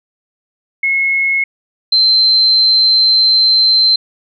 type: tone pair in turn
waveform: sine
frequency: 2175 / 4106 Hz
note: C#7 / C8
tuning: -33 / -33 cents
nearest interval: major seventh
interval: 1100 cents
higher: second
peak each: -11 / -7 dBFS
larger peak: second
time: 0.83-1.44 / 1.92-3.96 s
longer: second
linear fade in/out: 5 ms
effects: none